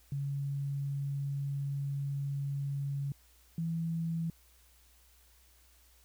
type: tone pair in turn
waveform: sine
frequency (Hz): 140 / 164.96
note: C#3 / E3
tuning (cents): +18 / +2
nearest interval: minor third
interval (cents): 284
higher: second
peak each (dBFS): -32 / -31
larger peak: second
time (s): 0.12-3.12 / 3.58-4.3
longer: first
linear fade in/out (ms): 2
effects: added 60 Hz sine -63 dBFS peak until 6.04 s + white hiss -65 dBFS RMS until 6.04 s